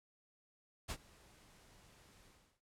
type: noise with ADSR envelope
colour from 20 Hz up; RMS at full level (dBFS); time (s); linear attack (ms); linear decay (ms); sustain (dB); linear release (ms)
pink; -40; 0.88-2.61; 22; 64; -24; 360
effects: noise-tail reverb RT60 0.1 s tail -20 dB re dry + low-pass 11000 Hz 12 dB/octave